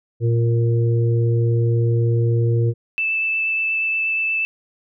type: harmonic tone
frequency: 116.54 Hz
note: A#2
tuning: in tune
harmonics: 1 / 3 / 4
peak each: -15 / -26 / -26 dBFS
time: 0.2-2.74 s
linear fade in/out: 50 ms
type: tone with vibrato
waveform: sine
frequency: 2637 Hz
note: E7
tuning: in tune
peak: -18 dBFS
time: 2.98-4.45 s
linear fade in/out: 0 ms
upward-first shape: triangle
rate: 8.4 Hz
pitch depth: 9 cents each way
effects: none